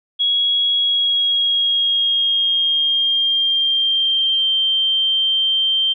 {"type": "tone with pitch glide", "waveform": "sine", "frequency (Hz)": [3324, 3150], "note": ["G#7", "G7"], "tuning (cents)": [1, 8], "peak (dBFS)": -14, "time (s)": [0.19, 5.94], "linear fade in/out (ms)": 20, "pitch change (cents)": -93, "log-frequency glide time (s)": [0.74, 4.45], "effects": []}